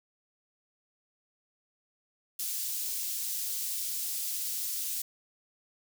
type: high-pass noise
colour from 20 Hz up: white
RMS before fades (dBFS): -34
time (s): 2.39-5.02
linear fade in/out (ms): 5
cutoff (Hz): 4800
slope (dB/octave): 12
effects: none